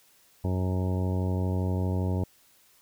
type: harmonic tone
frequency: 92.5 Hz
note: F#2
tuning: in tune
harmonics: 1 / 2 / 3 / 4 / 5 / 6 / 7 / 9 / 10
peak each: -26 / -32 / -36 / -38 / -40 / -42 / -43 / -45 / -46 dBFS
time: 0.44-2.24 s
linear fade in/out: 5 ms
effects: white hiss -61 dBFS RMS until 2.81 s